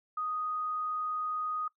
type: tone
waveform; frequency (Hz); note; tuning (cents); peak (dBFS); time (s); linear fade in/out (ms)
sine; 1244.5; D#6; 0; -31; 0.17-1.68; 5
effects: noise-tail reverb RT60 0.1 s tail -20 dB re dry